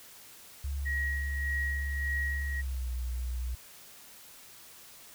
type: tone with pitch glide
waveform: sine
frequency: 69.8 to 61.47 Hz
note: C#2 to B1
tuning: +13 to -7 cents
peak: -31 dBFS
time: 0.64-3.55 s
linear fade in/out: 5 ms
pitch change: -220 cents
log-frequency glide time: 2.48-2.88 s
type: tone with tremolo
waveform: sine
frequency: 1900 Hz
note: A#6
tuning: 33 cents sharp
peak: -30 dBFS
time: 0.85-2.62 s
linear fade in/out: 20 ms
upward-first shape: sine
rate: 1.7 Hz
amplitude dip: 55%
effects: white hiss -52 dBFS RMS until 5.14 s